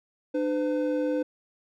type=tone pair together; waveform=triangle; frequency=300.2 / 507 Hz; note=D4 / B4; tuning=+38 / +45 cents; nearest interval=major sixth; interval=907 cents; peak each=-25 dBFS; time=0.34-1.23 s; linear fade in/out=10 ms; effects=none